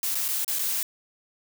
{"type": "noise with dropouts", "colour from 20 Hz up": "blue", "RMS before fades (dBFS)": -27, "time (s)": [0.03, 0.83], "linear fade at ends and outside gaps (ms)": 1, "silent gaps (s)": [[0.147, 0.153], [0.282, 0.287], [0.446, 0.479], [0.587, 0.592]], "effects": []}